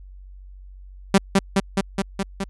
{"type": "tone with echo", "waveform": "sawtooth", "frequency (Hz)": 195.3, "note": "G3", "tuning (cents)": -6, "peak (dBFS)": -7, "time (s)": [1.14, 1.18], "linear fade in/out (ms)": 5, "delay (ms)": 210, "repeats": 6, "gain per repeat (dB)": -2, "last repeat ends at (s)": 2.44, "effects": ["added 47 Hz sine -39 dBFS peak until 2.49 s", "resampled to 24000 Hz"]}